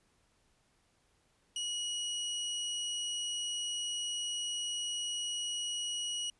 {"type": "tone", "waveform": "sawtooth", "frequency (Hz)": 2910, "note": "F#7", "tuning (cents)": -29, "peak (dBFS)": -31, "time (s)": [1.56, 6.3], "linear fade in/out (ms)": 2, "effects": ["pink hiss -72 dBFS RMS until 6.39 s", "resampled to 24000 Hz"]}